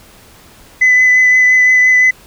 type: tone with vibrato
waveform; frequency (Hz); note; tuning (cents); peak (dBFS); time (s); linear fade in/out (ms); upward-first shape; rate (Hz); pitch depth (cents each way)
sine; 2009; B6; +29; -4; 0.81-2.11; 10; triangle; 5.8; 15
effects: tanh soft clip ceiling -3 dBFS + pink hiss -42 dBFS RMS until 2.26 s